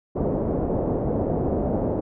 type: low-pass noise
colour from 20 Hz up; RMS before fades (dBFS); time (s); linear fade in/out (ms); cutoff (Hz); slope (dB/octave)
white; -24; 0.15-2.01; 20; 580; 24
effects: none